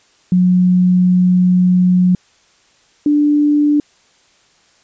sine tone pair in turn, 181.3 / 294.5 Hz, F#3 / D4, -35 / +5 cents, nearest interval minor sixth, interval 840 cents, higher second, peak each -8 / -9 dBFS, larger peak first, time 0.32-2.15 / 3.06-3.8 s, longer first, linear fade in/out 2 ms, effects white hiss -53 dBFS RMS until 4.83 s + resampled to 16000 Hz

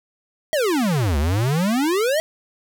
square exponential two-way sweep, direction down then up, 657 to 68.6 to 657 Hz, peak -18 dBFS, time 0.53-2.2 s, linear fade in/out 0 ms, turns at 1.18 s, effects none

